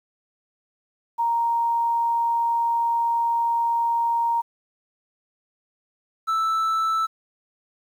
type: tone pair in turn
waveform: sine / triangle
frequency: 932.3 / 1318.5 Hz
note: A#5 / E6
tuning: 0 / 0 cents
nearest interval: tritone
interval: 600 cents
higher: second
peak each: -19 / -18 dBFS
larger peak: second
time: 1.18-4.42 / 6.27-7.07 s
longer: first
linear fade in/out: 20 ms
effects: 9-bit